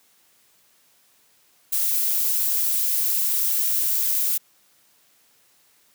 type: noise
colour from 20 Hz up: violet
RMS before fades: -22 dBFS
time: 1.72-4.38 s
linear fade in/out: 10 ms
effects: white hiss -60 dBFS RMS until 5.94 s + high-pass 100 Hz 12 dB/octave